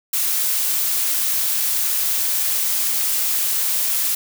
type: noise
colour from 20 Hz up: blue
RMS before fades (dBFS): -20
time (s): 0.13-4.15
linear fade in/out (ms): 5
effects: none